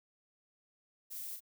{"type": "noise with echo", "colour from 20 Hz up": "violet", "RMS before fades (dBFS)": -44, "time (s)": [1.1, 1.37], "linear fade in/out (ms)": 20, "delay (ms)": 36, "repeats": 1, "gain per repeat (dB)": -5, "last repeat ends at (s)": 1.406, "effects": []}